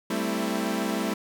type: chord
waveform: sawtooth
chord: A minor seventh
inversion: third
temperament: equal with one note detuned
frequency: 196 / 222.3 / 261.6 / 329.6 Hz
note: G3 / A3 / C4 / E4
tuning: 0 / +18 / 0 / 0 cents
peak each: -27 / -26 / -29 / -28 dBFS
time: 0.1-1.14 s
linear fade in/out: 5 ms
effects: none